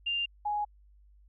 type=tone pair in turn; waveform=sine; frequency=2794 / 832.6 Hz; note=F7 / G#5; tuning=0 / +4 cents; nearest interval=octave + major sixth; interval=2096 cents; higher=first; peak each=-28 dBFS; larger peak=neither; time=0.06-0.26 / 0.45-0.65 s; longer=neither; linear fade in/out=10 ms; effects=added 50 Hz sine -56 dBFS peak until 1.28 s

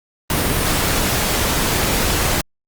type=noise; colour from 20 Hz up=pink; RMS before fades=-18 dBFS; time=0.3-2.41 s; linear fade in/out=2 ms; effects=Opus 32 kbps

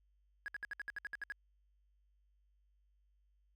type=tone bursts; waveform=triangle; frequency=1661.2 Hz; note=G#6; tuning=in tune; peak=-36 dBFS; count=11; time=0.46-1.321 s; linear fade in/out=0 ms; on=21 ms; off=63 ms; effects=tanh soft clip ceiling -35 dBFS + added 50 Hz sine -70 dBFS peak until 3.55 s

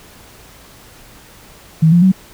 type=tone with pitch steps; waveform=sine; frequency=160.1 / 173.58 / 188.21 Hz; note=D#3 / F3 / F#3; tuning=+50 / -10 / +30 cents; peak=-6 dBFS; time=1.82-2.12 s; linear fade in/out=10 ms; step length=100 ms; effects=pink hiss -42 dBFS RMS until 2.33 s

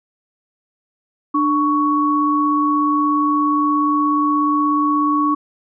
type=tone pair together; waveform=sine; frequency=297.2 / 1115.9 Hz; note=D4 / C#6; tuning=+21 / +11 cents; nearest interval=octave + major seventh; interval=2290 cents; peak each=-17 / -16 dBFS; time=1.34-5.35 s; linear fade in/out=10 ms; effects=none

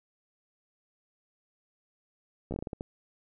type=slowing click train; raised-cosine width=2 ms; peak=-22 dBFS; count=9; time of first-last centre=2.51-2.809 s; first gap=13 ms; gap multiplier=1.29; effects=none

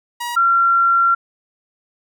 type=tone pair in turn; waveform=sawtooth / sine; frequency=957 / 1369.9 Hz; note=A#5 / F6; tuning=+45 / -34 cents; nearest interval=tritone; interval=621 cents; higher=second; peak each=-19 / -11 dBFS; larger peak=second; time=0.2-0.36 / 0.36-1.15 s; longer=second; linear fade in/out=10 ms; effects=none

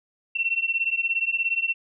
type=beating tone pair; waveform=sine; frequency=2702 / 2719 Hz; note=E7 / F7; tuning=+42 / -47 cents; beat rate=17 Hz; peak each=-25 dBFS; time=0.35-1.74 s; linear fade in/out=10 ms; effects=none

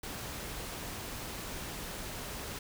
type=noise; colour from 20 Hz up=pink; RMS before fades=-41 dBFS; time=0.03-2.59 s; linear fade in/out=5 ms; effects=none

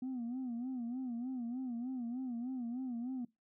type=tone with vibrato; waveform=sine; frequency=246.9 Hz; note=B3; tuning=in tune; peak=-35 dBFS; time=0.02-3.25 s; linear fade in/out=5 ms; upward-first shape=sine; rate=3.3 Hz; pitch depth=110 cents each way; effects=noise-tail reverb RT60 0.2 s tail -22 dB re dry + tanh soft clip ceiling -35 dBFS

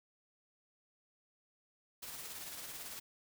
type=noise with tremolo; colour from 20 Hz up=white; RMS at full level=-45 dBFS; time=2.02-3 s; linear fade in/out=10 ms; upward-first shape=sine; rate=18 Hz; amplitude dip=35%; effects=none

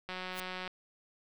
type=click train; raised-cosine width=0.3 ms; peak=-24 dBFS; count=109; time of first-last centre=0.09-0.677 s; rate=184 Hz
type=noise with exponential growth; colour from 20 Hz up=white; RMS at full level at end=-38 dBFS; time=0.31-0.4 s; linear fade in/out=2 ms; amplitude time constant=19 ms
effects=none

